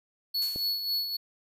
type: tone with tremolo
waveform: square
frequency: 4398 Hz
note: C#8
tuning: 14 cents flat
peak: -26 dBFS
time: 0.34-1.17 s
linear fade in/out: 10 ms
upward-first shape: sine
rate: 3.7 Hz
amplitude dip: 55%
type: noise with exponential decay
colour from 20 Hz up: blue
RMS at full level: -37 dBFS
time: 0.42-1.02 s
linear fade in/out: 0 ms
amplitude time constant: 130 ms
type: click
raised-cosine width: 2 ms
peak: -26 dBFS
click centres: 0.56 s
effects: resampled to 32000 Hz